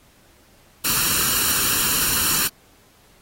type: noise with comb filter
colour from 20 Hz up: white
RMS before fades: -20 dBFS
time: 0.84-2.48 s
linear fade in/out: 10 ms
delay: 0.71 ms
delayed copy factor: +0.7
effects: pink hiss -55 dBFS RMS until 3.21 s + AAC 48 kbps